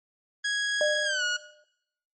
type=tone with pitch glide; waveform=sawtooth; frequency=1658 to 1451.7 Hz; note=G#6 to F#6; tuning=-3 to -33 cents; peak=-22 dBFS; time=0.44-1.37 s; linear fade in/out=10 ms; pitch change=-230 cents; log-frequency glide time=1.04-1.23 s
type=tone with exponential decay; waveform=sine; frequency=602 Hz; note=D5; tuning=43 cents sharp; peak=-21 dBFS; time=0.81-1.64 s; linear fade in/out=1 ms; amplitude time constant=180 ms
effects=noise-tail reverb RT60 0.8 s tail -18 dB re dry + MP3 32 kbps